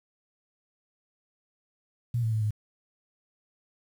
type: tone with pitch steps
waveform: sine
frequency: 119.3 / 111.9 / 109.3 / 106.3 Hz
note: A#2 / A2 / A2 / G#2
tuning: +41 / +30 / -11 / +41 cents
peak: -24 dBFS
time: 2.14-2.508 s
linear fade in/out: 5 ms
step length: 92 ms
effects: 9-bit